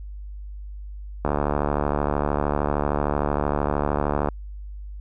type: click train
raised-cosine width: 1 ms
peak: -8 dBFS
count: 223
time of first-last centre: 1.25-4.287 s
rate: 73.1 Hz
effects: added 50 Hz sine -33 dBFS peak until 5 s